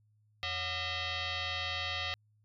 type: tone with frequency modulation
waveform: sine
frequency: 557 Hz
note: C#5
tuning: 8 cents sharp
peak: -33 dBFS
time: 0.43-2.14 s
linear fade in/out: 0 ms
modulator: 643 Hz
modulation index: 6
effects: added 106 Hz sine -66 dBFS peak until 2.44 s